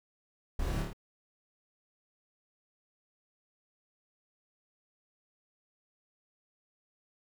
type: noise with echo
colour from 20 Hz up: brown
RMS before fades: -33 dBFS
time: 0.59-0.82 s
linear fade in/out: 5 ms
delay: 28 ms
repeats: 4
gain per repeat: -2 dB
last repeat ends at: 0.932 s
effects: none